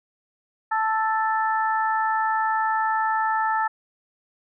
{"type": "harmonic tone", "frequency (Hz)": 440, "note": "A4", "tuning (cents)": 0, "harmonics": [2, 3, 4], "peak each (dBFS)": [-22, -26, -28], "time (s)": [0.71, 3.68], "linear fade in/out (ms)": 10, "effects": []}